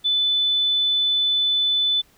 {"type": "tone", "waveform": "sine", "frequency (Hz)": 3500, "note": "A7", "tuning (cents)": -10, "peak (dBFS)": -17, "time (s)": [0.04, 2.02], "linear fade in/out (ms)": 20, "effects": ["pink hiss -57 dBFS RMS until 2.17 s"]}